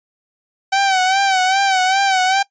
sawtooth tone with vibrato, 765 Hz, G5, 42 cents flat, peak -9 dBFS, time 0.72-2.43 s, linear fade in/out 10 ms, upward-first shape sine, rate 2.5 Hz, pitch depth 64 cents each way, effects noise-tail reverb RT60 0.1 s tail -21 dB re dry + resampled to 16000 Hz

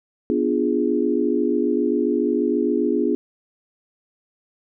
sine chord, B diminished seventh, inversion none, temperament equal with one note detuned, 246.9 / 293.7 / 347.4 / 415.3 Hz, B3 / D4 / F4 / Ab4, 0 / 0 / -9 / 0 cents, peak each -23 dBFS, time 0.3-3.15 s, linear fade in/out 0 ms, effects none

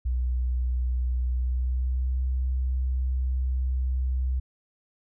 sine tone with pitch glide, 62 to 64.04 Hz, B1 to C2, +7 to -37 cents, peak -23 dBFS, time 0.05-4.4 s, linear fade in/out 10 ms, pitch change +56 cents, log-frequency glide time 1.29-2.22 s, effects none

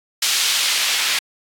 white noise with band-pass filter sweep, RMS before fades -19 dBFS, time 0.22-1.19 s, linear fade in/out 5 ms, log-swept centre 3900 to 2600 Hz, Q 1, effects AAC 64 kbps

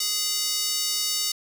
square tone with high-pass filter, 415.3 Hz, G#4, in tune, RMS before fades -26 dBFS, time 0-1.32 s, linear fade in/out 5 ms, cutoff 4700 Hz, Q 1.8, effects 7-bit

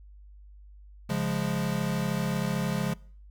square chord, Db major, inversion none, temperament equal, 138.59 / 174.61 / 207.7 Hz, Db3 / F3 / Ab3, 0 / 0 / 0 cents, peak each -32 / -31 / -32 dBFS, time 1.09-2.94 s, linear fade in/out 10 ms, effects noise-tail reverb RT60 0.5 s tail -23 dB re dry + added 50 Hz sine -47 dBFS peak until 3.3 s

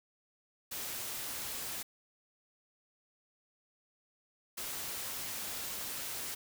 white noise bursts at uneven times, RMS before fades -40 dBFS, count 2, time 0.71-1.83 / 4.57-6.35 s, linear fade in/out 10 ms, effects none

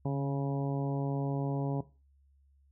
harmonic tone with a mistuned harmonic, 138.59 Hz, C#3, in tune, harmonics 1 / 2 / 3 / 4 / 5 / 6 / 7, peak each -30 / -36 / -40 / -42 / -44 / -46 / -47 dBFS, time 0.05-1.81 s, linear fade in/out 5 ms, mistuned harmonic 1, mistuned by +37 cents, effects noise-tail reverb RT60 0.3 s tail -17 dB re dry + added 69 Hz sine -62 dBFS peak until 2.71 s

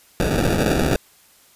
white noise with sample-and-hold, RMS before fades -19 dBFS, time 0.2-0.96 s, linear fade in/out 0 ms, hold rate 1050 Hz, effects white hiss -53 dBFS RMS until 1.55 s + resampled to 32000 Hz

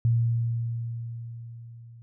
sine tone with level ramp, 116.54 Hz, A#2, in tune, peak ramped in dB -18 to -45 dBFS, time 0.05-2.02 s, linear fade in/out 0 ms, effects none

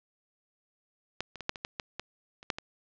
clicks, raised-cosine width 0.2 ms, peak -14 / -25 / -21 / -10 / -23 / -16 / -16 / -18 / -30 / -10 / -19 dBFS, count 11, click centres 1.206 / 1.357 / 1.407 / 1.494 / 1.558 / 1.649 / 1.798 / 1.996 / 2.429 / 2.502 / 2.585 s, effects low-pass 5000 Hz 12 dB/octave

